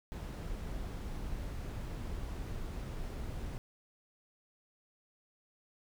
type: noise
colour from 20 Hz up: brown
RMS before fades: -40 dBFS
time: 0.12-3.58 s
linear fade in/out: 0 ms
effects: none